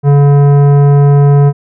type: tone with tanh clipping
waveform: sine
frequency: 142.6 Hz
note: C#3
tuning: 49 cents sharp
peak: -5 dBFS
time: 0.03-1.53 s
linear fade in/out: 50 ms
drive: 14 dB
effects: none